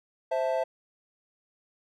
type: chord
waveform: triangle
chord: A minor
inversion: first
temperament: equal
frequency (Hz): 523.3 / 659.3 / 880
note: C5 / E5 / A5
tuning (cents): 0 / 0 / 0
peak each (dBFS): -27 / -26 / -32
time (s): 0.31-0.64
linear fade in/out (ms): 10
effects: none